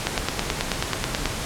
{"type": "click train", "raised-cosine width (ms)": 0.2, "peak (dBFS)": -4, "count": 12, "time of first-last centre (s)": [0.07, 1.257], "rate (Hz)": 9.27, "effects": ["pink hiss -29 dBFS RMS until 1.45 s", "low-pass 10000 Hz 12 dB/octave"]}